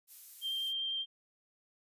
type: noise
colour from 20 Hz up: violet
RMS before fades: -49 dBFS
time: 0.07-0.74 s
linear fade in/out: 50 ms
type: tone with vibrato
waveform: sine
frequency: 3168 Hz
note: G7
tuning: 18 cents sharp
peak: -33 dBFS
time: 0.41-1.06 s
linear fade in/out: 50 ms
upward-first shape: triangle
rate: 10 Hz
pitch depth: 9 cents each way
effects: resampled to 32000 Hz